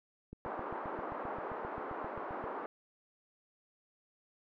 click train, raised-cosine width 3 ms, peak -33 dBFS, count 17, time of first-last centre 0.33-2.441 s, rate 7.58 Hz
white band-pass noise, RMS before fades -41 dBFS, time 0.45-2.66 s, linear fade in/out 0 ms, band 270 to 1200 Hz, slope 24 dB/octave
effects none

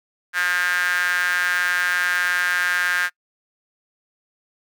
sawtooth tone with high-pass filter, 178.3 Hz, F3, 36 cents sharp, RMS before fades -21 dBFS, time 0.33-3.1 s, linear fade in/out 50 ms, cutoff 1600 Hz, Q 7.4, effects noise-tail reverb RT60 0.1 s tail -26 dB re dry

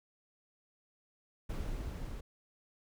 brown noise with level ramp, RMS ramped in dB -37 to -42 dBFS, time 1.49-2.21 s, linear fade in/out 10 ms, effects none

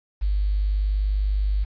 sine tone with quantisation, 50.3 Hz, G1, 45 cents sharp, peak -19 dBFS, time 0.21-1.65 s, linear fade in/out 20 ms, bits 8, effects resampled to 11025 Hz

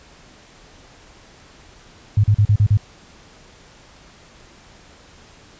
sine tone bursts, 103.83 Hz, G#2, in tune, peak -10 dBFS, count 6, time 2.17-2.773 s, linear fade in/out 5 ms, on 68 ms, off 39 ms, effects pink hiss -47 dBFS RMS until 5.59 s + resampled to 16000 Hz

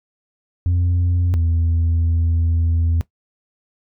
sine tone pair in turn, 88 / 83.06 Hz, F2 / E2, +14 / +14 cents, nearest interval minor second, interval 100 cents, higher first, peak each -12 dBFS, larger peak neither, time 0.66-1.34 / 1.34-3.01 s, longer second, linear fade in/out 0 ms, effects noise-tail reverb RT60 0.1 s tail -20 dB re dry + tanh soft clip ceiling -13 dBFS

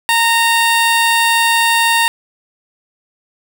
15% pulse tone, 922 Hz, A#5, 19 cents flat, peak -4 dBFS, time 0.09-2.08 s, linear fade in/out 0 ms, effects none

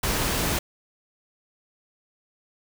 pink noise, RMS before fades -25 dBFS, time 0.03-0.59 s, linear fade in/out 5 ms, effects none

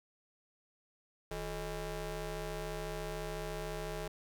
20% pulse ring-modulated tone, 196 Hz, G3, in tune, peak -30 dBFS, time 1.31-4.08 s, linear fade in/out 5 ms, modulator 233 Hz, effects none

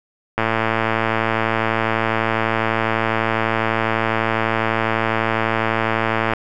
click train, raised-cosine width 0.5 ms, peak -3 dBFS, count 668, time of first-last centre 0.38-6.335 s, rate 112 Hz, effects none

